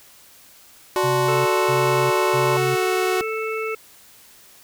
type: tone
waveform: sawtooth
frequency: 370 Hz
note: F#4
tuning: in tune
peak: -16 dBFS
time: 0.96-3.21 s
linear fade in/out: 0 ms
type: chord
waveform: sine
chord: D dominant seventh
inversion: none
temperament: equal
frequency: 587.3 / 740 / 880 / 1046.5 Hz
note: D5 / F#5 / A5 / C6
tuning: 0 / 0 / 0 / 0 cents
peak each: -25 dBFS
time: 0.96-2.57 s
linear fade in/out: 2 ms
type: tone bursts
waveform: sine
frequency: 133.3 Hz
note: C3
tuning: 33 cents sharp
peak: -24 dBFS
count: 3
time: 1.03-2.76 s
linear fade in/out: 20 ms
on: 430 ms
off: 220 ms
type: harmonic tone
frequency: 440 Hz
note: A4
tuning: in tune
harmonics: 1 / 3 / 5 / 6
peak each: -25 / -30 / -32 / -33 dBFS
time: 1.28-3.75 s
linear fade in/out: 5 ms
effects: white hiss -49 dBFS RMS until 4.63 s